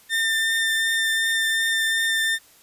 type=tone with vibrato; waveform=30% pulse; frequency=1800 Hz; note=A6; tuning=39 cents sharp; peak=-17 dBFS; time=0.09-2.39 s; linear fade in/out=50 ms; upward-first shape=triangle; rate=2.7 Hz; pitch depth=12 cents each way; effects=white hiss -53 dBFS RMS until 2.62 s + resampled to 32000 Hz